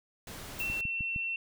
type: noise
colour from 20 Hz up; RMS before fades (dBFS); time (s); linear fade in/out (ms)
pink; -44; 0.27-0.81; 2
type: noise with exponential decay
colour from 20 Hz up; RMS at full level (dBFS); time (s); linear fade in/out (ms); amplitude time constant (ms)
violet; -36; 0.59-0.77; 1; 38
type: tone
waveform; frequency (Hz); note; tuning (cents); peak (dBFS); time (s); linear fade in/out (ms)
sine; 2704; E7; +43; -31; 0.6-1.36; 2
type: click train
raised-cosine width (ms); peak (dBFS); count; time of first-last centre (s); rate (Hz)
5; -27; 4; 0.7-1.162; 6.5
effects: none